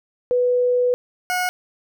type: tone pair in turn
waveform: sine / 20% pulse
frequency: 493.9 / 726.9 Hz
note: B4 / F#5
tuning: 0 / -31 cents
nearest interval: perfect fifth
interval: 669 cents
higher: second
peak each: -15 dBFS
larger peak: neither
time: 0.31-0.94 / 1.3-1.49 s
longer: first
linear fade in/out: 0 ms
effects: none